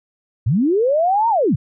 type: linear two-way sweep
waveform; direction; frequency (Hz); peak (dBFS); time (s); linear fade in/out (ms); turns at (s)
sine; up then down; 92.3 to 943 to 92.3; -13; 0.46-1.56; 10; 1.29
effects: none